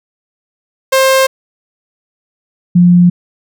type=tone pair in turn; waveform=sawtooth / sine; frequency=530 / 176.39 Hz; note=C5 / F3; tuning=+22 / +18 cents; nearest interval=octave + perfect fifth; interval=1904 cents; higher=first; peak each=-3 dBFS; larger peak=neither; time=0.92-1.27 / 2.75-3.1 s; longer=neither; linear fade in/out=10 ms; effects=none